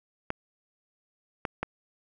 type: clicks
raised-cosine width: 0.5 ms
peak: -14 dBFS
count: 3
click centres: 0.304 / 1.452 / 1.63 s
effects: none